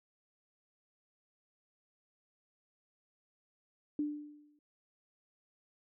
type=tone with exponential decay; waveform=sine; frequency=296.2 Hz; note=D4; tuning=15 cents sharp; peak=-29 dBFS; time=3.99-4.59 s; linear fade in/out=2 ms; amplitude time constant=130 ms; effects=none